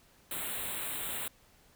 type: band-stop noise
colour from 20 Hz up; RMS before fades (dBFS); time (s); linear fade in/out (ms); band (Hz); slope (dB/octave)
white; -37; 0.31-1.28; 2; 4000 to 7600; 96
effects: pink hiss -63 dBFS RMS until 1.75 s